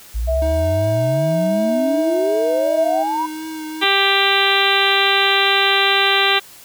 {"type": "exponential sweep", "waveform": "sine", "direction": "up", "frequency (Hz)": [53.7, 1000], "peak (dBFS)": -18, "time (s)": [0.14, 3.27], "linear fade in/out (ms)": 20}
{"type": "tone", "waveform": "sine", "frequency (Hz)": 650, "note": "E5", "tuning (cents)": -24, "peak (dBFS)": -17, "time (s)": [0.27, 3.04], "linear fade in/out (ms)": 20}
{"type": "tone with vibrato", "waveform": "square", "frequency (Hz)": 314, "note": "D#4", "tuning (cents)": 16, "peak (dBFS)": -27, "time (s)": [0.42, 3.84], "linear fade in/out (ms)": 0, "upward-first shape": "triangle", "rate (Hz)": 2.7, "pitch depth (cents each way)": 25}
{"type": "harmonic tone", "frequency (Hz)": 393.9, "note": "G4", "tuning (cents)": 8, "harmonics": [1, 2, 3, 4, 5, 6, 7, 8, 9, 10], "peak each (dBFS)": [-22, -22, -22, -22, -22, -22, -22, -22, -22, -22], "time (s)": [3.81, 6.4], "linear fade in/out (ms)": 20}
{"effects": ["white hiss -42 dBFS RMS until 6.64 s"]}